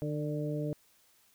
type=harmonic tone with a mistuned harmonic; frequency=150 Hz; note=D3; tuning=37 cents sharp; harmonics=1 / 2 / 3 / 4; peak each=-34 / -37 / -39 / -40 dBFS; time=0.02-0.73 s; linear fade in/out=0 ms; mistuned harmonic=4; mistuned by=-23 cents; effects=white hiss -66 dBFS RMS until 1.34 s